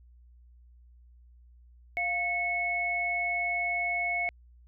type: tone pair together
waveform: sine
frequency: 699.6 / 2200 Hz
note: F5 / C#7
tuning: +3 / -14 cents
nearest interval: octave + minor sixth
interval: 1983 cents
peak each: -33 / -28 dBFS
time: 1.97-4.29 s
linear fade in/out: 0 ms
effects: added 60 Hz sine -53 dBFS peak until 4.67 s